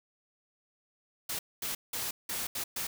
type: noise bursts at uneven times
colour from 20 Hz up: white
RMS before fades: -35 dBFS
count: 6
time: 1.29-1.39 / 1.62-1.75 / 1.93-2.11 / 2.29-2.47 / 2.55-2.64 / 2.76-2.87 s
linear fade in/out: 5 ms
effects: none